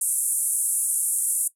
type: band-pass noise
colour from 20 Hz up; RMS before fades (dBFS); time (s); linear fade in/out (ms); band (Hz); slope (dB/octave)
pink; -24; 0.01-1.48; 5; 8700 to 11000; 48
effects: noise-tail reverb RT60 0.1 s tail -17 dB re dry